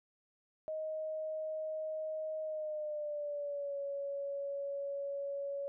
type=tone with pitch glide; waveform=sine; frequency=626 to 560.9 Hz; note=D#5 to C#5; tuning=+10 to +20 cents; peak=-36 dBFS; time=0.68-5.68 s; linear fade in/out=0 ms; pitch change=-190 cents; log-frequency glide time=2.43-3.78 s; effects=none